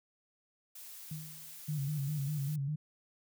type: noise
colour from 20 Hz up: blue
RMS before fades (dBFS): -49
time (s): 0.75-2.56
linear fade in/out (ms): 5
type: tone with exponential decay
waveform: sine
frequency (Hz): 155.56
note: D#3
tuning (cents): 0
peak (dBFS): -36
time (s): 1.11-1.62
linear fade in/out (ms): 5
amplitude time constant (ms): 110
type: tone with vibrato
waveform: sine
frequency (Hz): 144.8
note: D3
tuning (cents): -24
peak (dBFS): -32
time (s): 1.68-2.76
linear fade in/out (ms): 10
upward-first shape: square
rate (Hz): 5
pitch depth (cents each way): 78
effects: none